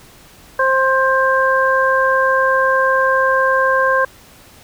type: harmonic tone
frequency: 528 Hz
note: C5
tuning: 16 cents sharp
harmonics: 1 / 2 / 3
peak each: -16 / -16 / -16 dBFS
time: 0.59-4.05 s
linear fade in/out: 5 ms
effects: pink hiss -44 dBFS RMS until 4.63 s